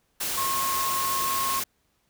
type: tone in noise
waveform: sine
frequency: 1080 Hz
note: C#6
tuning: 45 cents flat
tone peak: -26 dBFS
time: 0.37-1.6 s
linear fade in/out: 10 ms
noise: white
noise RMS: -29 dBFS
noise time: 0.2-1.64 s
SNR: 0 dB
effects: pink hiss -70 dBFS RMS until 2.09 s